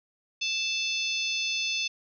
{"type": "harmonic tone with a mistuned harmonic", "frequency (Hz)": 880, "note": "A5", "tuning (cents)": 0, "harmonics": [3, 4, 5, 6, 7], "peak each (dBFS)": [-30, -32, -36, -36, -37], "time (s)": [0.41, 1.88], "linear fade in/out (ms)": 10, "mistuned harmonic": 6, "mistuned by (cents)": -48, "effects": []}